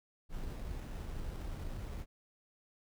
brown noise with sample-and-hold, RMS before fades -41 dBFS, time 0.29-2.06 s, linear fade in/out 50 ms, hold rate 4410 Hz, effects none

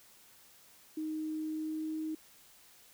sine tone with pitch glide, 311.8 to 314 Hz, D#4 to D#4, +4 to +16 cents, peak -34 dBFS, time 0.97-2.15 s, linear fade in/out 5 ms, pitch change +12 cents, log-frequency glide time 1.5-1.96 s, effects white hiss -60 dBFS RMS until 2.93 s

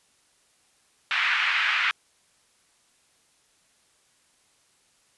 white band-pass noise, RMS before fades -24 dBFS, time 1.11-1.91 s, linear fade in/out 0 ms, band 1300 to 2600 Hz, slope 24 dB/octave, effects white hiss -64 dBFS RMS until 5.17 s + resampled to 24000 Hz

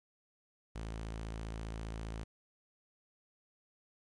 sawtooth tone, 55 Hz, A1, in tune, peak -36 dBFS, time 0.75-2.24 s, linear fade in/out 10 ms, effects resampled to 22050 Hz + 12-bit

